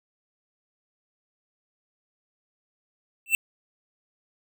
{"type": "tone with exponential growth", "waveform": "square", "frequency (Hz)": 2678, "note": "E7", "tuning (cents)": 27, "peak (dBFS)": -14, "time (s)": [3.26, 3.35], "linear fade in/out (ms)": 1, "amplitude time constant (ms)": 18, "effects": []}